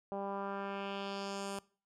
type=tone with low-pass filter sweep; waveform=10% pulse; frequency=197.9 Hz; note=G3; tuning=17 cents sharp; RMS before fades=-40 dBFS; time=0.12-1.59 s; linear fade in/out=0 ms; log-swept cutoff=710 to 10000 Hz; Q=1.8; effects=noise-tail reverb RT60 0.4 s tail -22 dB re dry